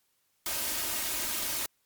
white noise with comb filter, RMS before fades -32 dBFS, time 0.46-1.66 s, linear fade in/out 2 ms, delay 3.2 ms, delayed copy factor +0.5, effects white hiss -73 dBFS RMS until 1.85 s + MP3 96 kbps

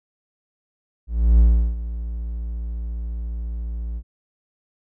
triangle tone with ADSR envelope, 57.2 Hz, A#1, 32 cents flat, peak -7 dBFS, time 1.07-4.03 s, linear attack 320 ms, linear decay 360 ms, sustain -16 dB, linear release 59 ms, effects none

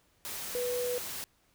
sine tone in noise, 491.7 Hz, B4, 8 cents flat, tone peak -30 dBFS, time 0.55-0.98 s, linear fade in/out 0 ms, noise white, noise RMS -39 dBFS, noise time 0.25-1.24 s, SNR +6 dB, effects pink hiss -69 dBFS RMS until 1.54 s

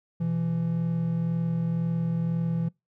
triangle tone pair together, 125.4 / 167.39 Hz, B2 / E3, +27 / +27 cents, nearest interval perfect fourth, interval 500 cents, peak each -30 / -23 dBFS, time 0.2-2.69 s, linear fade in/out 10 ms, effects noise-tail reverb RT60 0.2 s tail -24 dB re dry

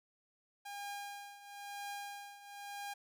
sawtooth tone with tremolo, 809 Hz, G#5, 46 cents flat, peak -37 dBFS, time 0.65-2.94 s, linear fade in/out 10 ms, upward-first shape triangle, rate 1 Hz, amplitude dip 80%, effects none

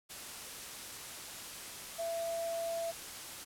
sine tone in noise, 669 Hz, E5, 25 cents sharp, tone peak -34 dBFS, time 1.98-2.92 s, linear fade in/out 20 ms, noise white, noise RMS -45 dBFS, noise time 0.09-3.45 s, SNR +8 dB, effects low-pass 12000 Hz 12 dB/octave

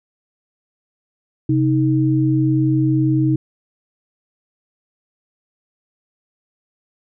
sine tone pair together, 131.98 / 313.9 Hz, C3 / D#4, +15 / +15 cents, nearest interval octave + minor third, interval 1500 cents, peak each -16 dBFS, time 1.49-3.36 s, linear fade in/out 5 ms, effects none

